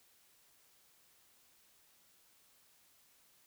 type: silence
effects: white hiss -68 dBFS RMS until 3.46 s